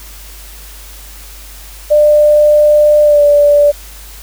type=tone with pitch glide; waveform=sine; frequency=597 to 582.4 Hz; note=D5 to D5; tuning=+28 to -15 cents; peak=-4 dBFS; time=1.9-3.72 s; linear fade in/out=20 ms; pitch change=-43 cents; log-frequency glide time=3.03-3.22 s; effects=added 50 Hz sine -32 dBFS peak until 4.22 s + white hiss -35 dBFS RMS until 4.22 s